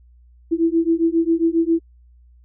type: beating tone pair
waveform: sine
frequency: 327.4 / 334.8 Hz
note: E4 / E4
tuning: -12 / +27 cents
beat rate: 7.4 Hz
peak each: -18 dBFS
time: 0.51-1.8 s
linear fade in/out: 20 ms
effects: added 60 Hz sine -47 dBFS peak until 2.44 s